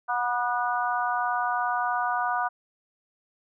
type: harmonic tone with a mistuned harmonic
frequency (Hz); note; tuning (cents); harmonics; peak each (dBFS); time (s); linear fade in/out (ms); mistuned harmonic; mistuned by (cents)
243; B3; -28; 3 / 4 / 5 / 6; -28 / -29 / -30 / -31; 0.08-2.49; 20; 6; +18
effects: none